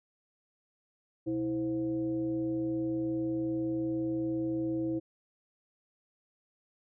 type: tone with frequency modulation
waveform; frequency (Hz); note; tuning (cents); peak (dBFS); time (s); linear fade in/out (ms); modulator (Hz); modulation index
sine; 325.7; E4; -21; -29; 1.26-5; 20; 198; 0.57
effects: none